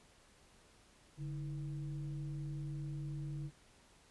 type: tone with frequency modulation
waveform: sine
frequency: 144.7 Hz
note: D3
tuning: 25 cents flat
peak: -39 dBFS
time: 1.17-3.51 s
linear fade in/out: 50 ms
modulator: 177 Hz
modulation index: 0.5
effects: pink hiss -65 dBFS RMS until 4.1 s + resampled to 24000 Hz